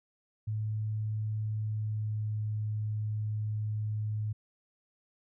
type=tone with pitch glide; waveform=sine; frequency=107.8 to 106.93 Hz; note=A2 to A2; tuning=-35 to -49 cents; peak=-30 dBFS; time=0.47-4.33 s; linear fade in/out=10 ms; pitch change=-14 cents; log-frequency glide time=1.52-2.41 s; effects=none